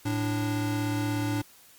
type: tone pair together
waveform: square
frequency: 110 / 293.4 Hz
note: A2 / D4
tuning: 0 / -2 cents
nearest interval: octave + perfect fourth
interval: 1698 cents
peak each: -30 / -30 dBFS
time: 0.05-1.42 s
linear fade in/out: 10 ms
effects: white hiss -55 dBFS RMS until 1.78 s + Opus 48 kbps